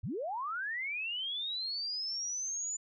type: linear sweep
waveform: sine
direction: up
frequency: 69 to 7040 Hz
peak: -34 dBFS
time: 0.03-2.77 s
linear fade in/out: 10 ms
effects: none